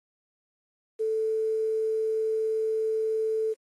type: tone with quantisation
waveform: sine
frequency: 440 Hz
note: A4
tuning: in tune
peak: -24 dBFS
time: 0.99-3.54 s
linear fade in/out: 20 ms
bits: 9
effects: AAC 32 kbps